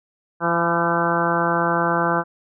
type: harmonic tone with a mistuned harmonic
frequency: 170 Hz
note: F3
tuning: 46 cents flat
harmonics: 1 / 2 / 3 / 4 / 5 / 6 / 7 / 8 / 9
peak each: -26 / -26 / -26 / -26 / -26 / -26 / -26 / -26 / -26 dBFS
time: 0.4-2.24 s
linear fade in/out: 50 ms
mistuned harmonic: 6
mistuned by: -24 cents
effects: none